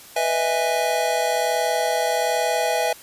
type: chord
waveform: square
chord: E major seventh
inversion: second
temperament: just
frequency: 494.4 / 618.1 / 659.3 / 824.1 Hz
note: B4 / D#5 / E5 / G#5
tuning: +2 / -12 / 0 / -14 cents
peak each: -27 / -29 / -24 / -25 dBFS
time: 0.16-2.93 s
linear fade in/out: 5 ms
effects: white hiss -44 dBFS RMS until 3.02 s + resampled to 32000 Hz